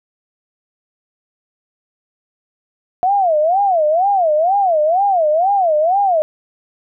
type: tone with vibrato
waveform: sine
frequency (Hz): 698.5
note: F5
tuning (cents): 0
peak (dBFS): -11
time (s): 3.03-6.22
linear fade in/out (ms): 0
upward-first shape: sine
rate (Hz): 2.1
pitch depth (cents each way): 260
effects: none

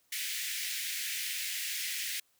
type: high-pass noise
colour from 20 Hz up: pink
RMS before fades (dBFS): -36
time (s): 0.12-2.2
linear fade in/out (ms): 5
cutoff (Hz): 1800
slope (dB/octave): 48
effects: white hiss -71 dBFS RMS until 2.39 s + high-pass 60 Hz 12 dB/octave

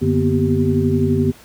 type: tone cluster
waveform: sine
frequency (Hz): 93.7 / 147.4 / 238.2 / 249.9 / 388.4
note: F#2 / D3 / A#3 / B3 / G4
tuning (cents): +22 / +7 / +38 / +21 / -16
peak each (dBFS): -20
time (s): 0.01-1.32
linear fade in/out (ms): 20
effects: pink hiss -45 dBFS RMS until 1.44 s + high-pass 60 Hz 12 dB/octave

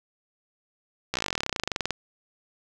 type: slowing click train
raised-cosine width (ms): 0.2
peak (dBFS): -9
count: 27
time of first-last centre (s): 1.14-1.907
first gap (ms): 15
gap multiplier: 1.05
effects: none

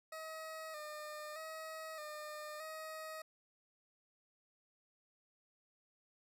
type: tone with pitch steps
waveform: 20% pulse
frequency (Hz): 636 / 605 / 636 / 605 / 631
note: D#5 / D#5 / D#5 / D#5 / D#5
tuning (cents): +38 / -49 / +38 / -49 / +24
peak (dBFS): -40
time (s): 0.12-3.22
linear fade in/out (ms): 5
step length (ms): 620
effects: none

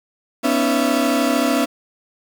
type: tone cluster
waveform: 35% pulse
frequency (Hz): 247.2 / 280.4 / 315.7 / 672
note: B3 / C#4 / D#4 / E5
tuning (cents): +2 / +20 / +25 / +33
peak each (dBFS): -19 / -18 / -24 / -20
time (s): 0.43-1.66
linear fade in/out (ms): 20
effects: 7-bit

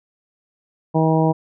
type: harmonic tone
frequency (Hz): 159.7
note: D#3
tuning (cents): +45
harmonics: 1 / 2 / 3 / 4 / 5 / 6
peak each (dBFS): -17 / -20 / -22 / -23 / -24 / -25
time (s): 0.94-1.33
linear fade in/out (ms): 20
effects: none

